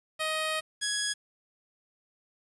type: tone pair in turn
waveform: 10% pulse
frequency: 627 / 1669.5 Hz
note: D#5 / G#6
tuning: +13 / +9 cents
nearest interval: octave + perfect fourth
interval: 1696 cents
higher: second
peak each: -20 / -19 dBFS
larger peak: second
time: 0.19-0.61 / 0.81-1.14 s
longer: first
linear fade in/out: 20 ms
effects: resampled to 24000 Hz + 9-bit